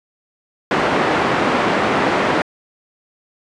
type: band-pass noise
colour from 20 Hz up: pink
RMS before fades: -17 dBFS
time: 0.71-2.42 s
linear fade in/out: 2 ms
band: 260 to 1900 Hz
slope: 12 dB/octave
effects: resampled to 22050 Hz